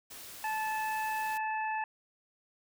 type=noise; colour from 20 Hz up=white; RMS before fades=-47 dBFS; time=0.1-1.38 s; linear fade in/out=10 ms
type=harmonic tone; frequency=871 Hz; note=A5; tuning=18 cents flat; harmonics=1 / 2 / 3; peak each=-32 / -38 / -42 dBFS; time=0.44-1.84 s; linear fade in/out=2 ms
effects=none